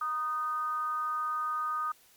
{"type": "tone with frequency modulation", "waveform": "sine", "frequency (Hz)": 1236, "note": "D#6", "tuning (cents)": -12, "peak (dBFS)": -29, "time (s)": [0.01, 1.92], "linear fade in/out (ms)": 5, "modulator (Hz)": 289, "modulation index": 0.38, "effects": ["white hiss -61 dBFS RMS until 2.16 s", "MP3 96 kbps"]}